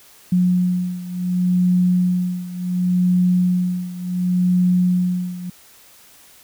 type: beating tone pair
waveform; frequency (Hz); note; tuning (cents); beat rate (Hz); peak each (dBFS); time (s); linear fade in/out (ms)
sine; 180.1 / 180.79; F#3 / F#3; -46 / -40; 0.69; -17 / -20; 0.32-5.5; 5
effects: white hiss -48 dBFS RMS until 6.43 s